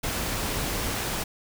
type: noise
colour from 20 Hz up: pink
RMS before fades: -29 dBFS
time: 0.03-1.24 s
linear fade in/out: 10 ms
effects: none